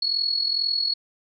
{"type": "tone with amplitude modulation", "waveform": "sine", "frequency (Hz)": 4355, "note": "C#8", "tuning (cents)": -31, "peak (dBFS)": -18, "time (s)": [0.02, 0.94], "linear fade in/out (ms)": 5, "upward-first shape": "sine", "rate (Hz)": 42.2, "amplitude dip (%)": 70, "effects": []}